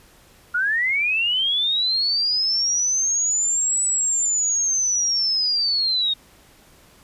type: linear two-way sweep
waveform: sine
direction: up then down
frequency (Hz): 1396.9 to 7930 to 3696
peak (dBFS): -18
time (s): 0.54-6.14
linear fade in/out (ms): 10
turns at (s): 3.84
effects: pink hiss -52 dBFS RMS until 7.03 s + resampled to 32000 Hz